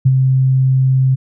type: tone with ADSR envelope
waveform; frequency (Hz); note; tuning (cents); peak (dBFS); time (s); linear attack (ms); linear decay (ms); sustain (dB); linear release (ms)
sine; 131.5; C3; +9; -5; 0.05-1.16; 13; 43; -4; 21
effects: none